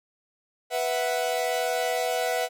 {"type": "chord", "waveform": "45% pulse", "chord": "B suspended fourth", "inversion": "none", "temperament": "equal", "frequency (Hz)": [493.9, 659.3, 740], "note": ["B4", "E5", "F#5"], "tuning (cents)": [0, 0, 0], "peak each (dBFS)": -29, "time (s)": [0.7, 2.49], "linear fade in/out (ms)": 50, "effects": []}